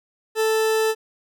40% pulse tone, 440 Hz, A4, in tune, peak -17 dBFS, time 0.35-0.95 s, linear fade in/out 50 ms, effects none

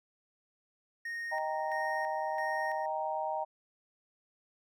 triangle tone with tremolo, 1856 Hz, A#6, 8 cents flat, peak -34 dBFS, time 1.05-2.86 s, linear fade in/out 5 ms, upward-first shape square, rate 1.5 Hz, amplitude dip 65%
sine chord, Eb major, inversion none, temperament equal with one note detuned, 624.8 / 784 / 932.3 Hz, Eb5 / G5 / Bb5, +7 / 0 / 0 cents, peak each -36 dBFS, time 1.31-3.45 s, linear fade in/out 20 ms
effects none

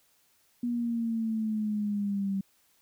sine exponential sweep, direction down, 242.1 to 193.4 Hz, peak -27 dBFS, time 0.63-2.41 s, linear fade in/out 5 ms, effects white hiss -67 dBFS RMS until 2.81 s

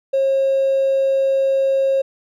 triangle tone with hard clipping, 540 Hz, C#5, 45 cents flat, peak -14 dBFS, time 0.13-2.02 s, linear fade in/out 10 ms, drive 3 dB, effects none

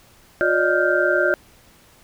sine tone cluster, 359.1 / 576 / 616 / 1407 / 1558 Hz, F4 / D5 / D#5 / F6 / G6, +48 / -34 / -17 / +12 / -11 cents, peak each -22 dBFS, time 0.41-1.34 s, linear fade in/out 0 ms, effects pink hiss -52 dBFS RMS until 2.03 s

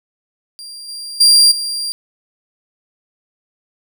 35% pulse tone with level steps, 4761 Hz, D8, 23 cents sharp, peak -29 / -25 / -5 / -18 dBFS, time 0.59-1.92 s, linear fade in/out 0 ms, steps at 0.88 / 1.2 / 1.51 s, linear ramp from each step 10 ms, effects none

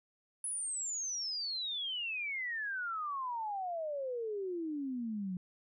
sine exponential sweep, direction down, 10420 to 177.6 Hz, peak -35 dBFS, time 0.44-5.37 s, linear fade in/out 2 ms, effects none

